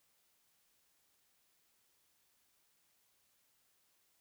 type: silence
effects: white hiss -75 dBFS RMS until 4.2 s